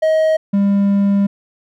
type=tone pair in turn; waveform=triangle; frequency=632 / 199.82 Hz; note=D#5 / G3; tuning=+27 / +33 cents; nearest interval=octave + minor sixth; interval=1994 cents; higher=first; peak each=-9 dBFS; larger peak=neither; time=0.02-0.37 / 0.53-1.27 s; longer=second; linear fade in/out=10 ms; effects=none